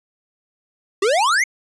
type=exponential sweep; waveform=square; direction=up; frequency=372.4 to 2217 Hz; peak=-15 dBFS; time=1.02-1.44 s; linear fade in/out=5 ms; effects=resampled to 22050 Hz